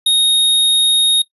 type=tone; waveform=square; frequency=3729 Hz; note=A#7; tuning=in tune; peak=-10 dBFS; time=0.06-1.22 s; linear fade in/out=5 ms; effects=noise-tail reverb RT60 0.1 s tail -21 dB re dry + resampled to 32000 Hz